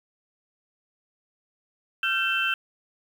sine tone cluster, 1371 / 1555 / 2670 / 3103 Hz, F6 / G6 / E7 / G7, -32 / -14 / +22 / -18 cents, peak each -30 / -27 / -26 / -30 dBFS, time 2.03-2.54 s, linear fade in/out 2 ms, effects 8-bit

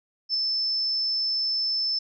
sine tone with ADSR envelope, 5274 Hz, E8, in tune, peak -20 dBFS, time 0.29-1.99 s, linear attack 53 ms, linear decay 3 ms, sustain -3 dB, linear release 7 ms, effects none

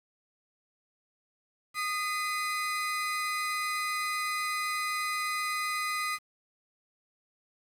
35% pulse tone pair together, 1234.6 / 2027 Hz, D#6 / B6, -14 / +45 cents, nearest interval major sixth, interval 859 cents, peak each -30 / -32 dBFS, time 1.74-6.19 s, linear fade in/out 50 ms, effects resampled to 32000 Hz + 9-bit

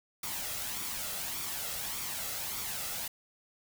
white noise with flanger, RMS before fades -37 dBFS, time 0.23-3.08 s, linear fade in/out 5 ms, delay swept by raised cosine 0.87 to 1.53 ms, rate 1.7 Hz, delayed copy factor +0.5, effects none

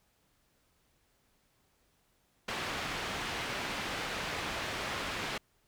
white low-pass noise, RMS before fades -37 dBFS, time 2.48-5.38 s, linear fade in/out 5 ms, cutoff 2700 Hz, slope 12 dB/octave, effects pink hiss -72 dBFS RMS until 5.67 s

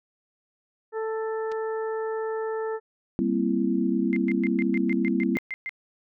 harmonic tone, 441.7 Hz, A4, 7 cents sharp, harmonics 1 / 2 / 3 / 4, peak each -27 / -36 / -40 / -42 dBFS, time 0.92-2.8 s, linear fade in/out 50 ms
clicks, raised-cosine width 0.2 ms, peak -27 dBFS, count 2, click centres 1.517 / 1.521 s
sine chord, C dominant seventh, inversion second, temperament equal with one note detuned, 196 / 233.1 / 261.6 / 334 Hz, G3 / Bb3 / C4 / E4, 0 / 0 / 0 / +23 cents, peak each -27 dBFS, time 3.19-5.37 s, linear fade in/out 0 ms
sine tone bursts, 2093 Hz, C7, in tune, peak -29 dBFS, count 11, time 4.13-5.693 s, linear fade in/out 0 ms, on 33 ms, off 120 ms
effects none

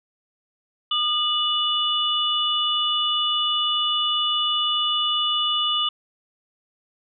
sine tone cluster, 1216 / 2938 / 3493 Hz, D#6 / F#7 / A7, -40 / -13 / -13 cents, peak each -26 / -22 / -25 dBFS, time 0.91-5.89 s, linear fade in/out 5 ms, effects none

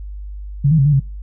sine tone with pitch steps, 140.8 / 159.6 / 136.5 / 148 / 136.7 Hz, C#3 / D#3 / C#3 / D3 / C#3, +27 / +44 / -26 / +14 / -24 cents, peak -9 dBFS, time 0.64-1 s, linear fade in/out 10 ms, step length 72 ms, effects noise-tail reverb RT60 0.3 s tail -24 dB re dry + added 50 Hz sine -27 dBFS peak until 1.22 s

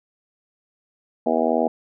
harmonic tone, 81 Hz, E2, 30 cents flat, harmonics 3 / 4 / 5 / 6 / 7 / 8 / 9 / 10, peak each -24 / -27 / -29 / -24 / -29 / -23 / -27 / -28 dBFS, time 1.26-1.68 s, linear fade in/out 5 ms, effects none

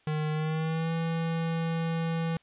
square tone with pitch glide, 153.6 to 164.62 Hz, D#3 to E3, -22 to -2 cents, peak -28 dBFS, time 0.07-2.37 s, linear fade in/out 2 ms, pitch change +120 cents, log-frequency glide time 0.31-0.92 s, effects white hiss -64 dBFS RMS until 2.42 s + resampled to 8000 Hz

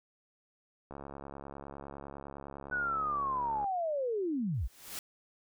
click train, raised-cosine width 1 ms, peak -30 dBFS, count 192, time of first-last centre 0.91-3.642 s, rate 69.9 Hz
sine linear sweep, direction down, 1500 to 38.64 Hz, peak -30 dBFS, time 2.71-4.68 s, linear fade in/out 20 ms
white noise with exponential growth, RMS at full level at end -38 dBFS, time 4.54-4.99 s, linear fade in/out 1 ms, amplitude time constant 97 ms
effects none

